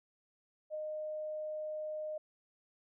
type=tone with ADSR envelope; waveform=sine; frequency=615 Hz; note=D#5; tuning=20 cents flat; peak=-35 dBFS; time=0.7-2.18 s; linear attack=44 ms; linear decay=10 ms; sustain=-2 dB; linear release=6 ms; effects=none